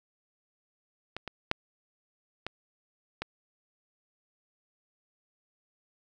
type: clicks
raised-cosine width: 0.3 ms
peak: -20 / -21 / -9 / -18 / -17 dBFS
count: 5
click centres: 1.166 / 1.277 / 1.514 / 2.466 / 3.22 s
effects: none